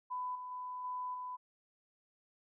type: tone with level steps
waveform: sine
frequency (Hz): 1000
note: B5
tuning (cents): +21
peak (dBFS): -36 / -42 / -40 / -37 / -40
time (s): 0.1-1.37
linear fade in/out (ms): 20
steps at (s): 0.35 / 0.51 / 0.84 / 1.14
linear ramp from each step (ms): 5
effects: none